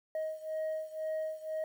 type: beating tone pair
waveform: sine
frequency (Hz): 628 / 630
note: D#5 / D#5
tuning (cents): +16 / +21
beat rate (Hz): 2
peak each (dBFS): -34 / -36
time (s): 0.15-1.64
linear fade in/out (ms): 2
effects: tanh soft clip ceiling -31 dBFS + 10-bit